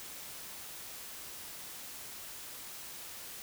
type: silence
effects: white hiss -46 dBFS RMS until 3.42 s